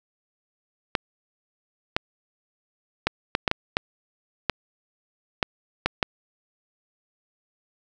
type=clicks; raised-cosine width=0.3 ms; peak=-4 dBFS; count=11; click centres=0.952 / 1.965 / 3.07 / 3.351 / 3.478 / 3.514 / 3.769 / 4.497 / 5.428 / 5.86 / 6.028 s; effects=none